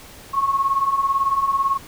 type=beating tone pair; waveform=sine; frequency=1081 / 1099 Hz; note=C#6 / C#6; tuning=-44 / -15 cents; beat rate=18 Hz; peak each=-23 / -18 dBFS; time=0.33-1.78 s; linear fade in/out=20 ms; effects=pink hiss -42 dBFS RMS until 1.87 s